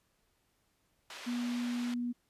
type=band-pass noise; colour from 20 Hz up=white; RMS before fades=-47 dBFS; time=1.1-1.94 s; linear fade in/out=2 ms; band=460 to 3700 Hz; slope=12 dB/octave
type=tone; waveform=sine; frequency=242.1 Hz; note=B3; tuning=34 cents flat; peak=-32 dBFS; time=1.26-2.13 s; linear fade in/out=20 ms
effects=pink hiss -75 dBFS RMS until 2.29 s + resampled to 32000 Hz